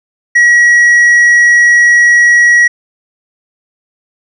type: tone with tanh clipping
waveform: sine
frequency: 1915 Hz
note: A#6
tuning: 46 cents sharp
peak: -4 dBFS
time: 0.35-2.68 s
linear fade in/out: 10 ms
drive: 4 dB
effects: none